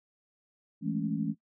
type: chord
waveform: sine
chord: A major seventh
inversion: second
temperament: equal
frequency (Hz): 164.81 / 207.7 / 220 / 277.2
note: E3 / G#3 / A3 / C#4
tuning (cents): 0 / 0 / 0 / 0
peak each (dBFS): -34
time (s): 0.81-1.35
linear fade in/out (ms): 50
effects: noise-tail reverb RT60 0.1 s tail -18 dB re dry